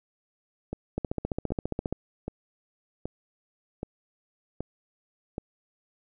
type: two click trains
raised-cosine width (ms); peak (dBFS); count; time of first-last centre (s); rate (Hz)
2; -15 / -19; 15 / 7; 0.98-1.926 / 0.73-5.381; 14.8 / 1.29
effects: none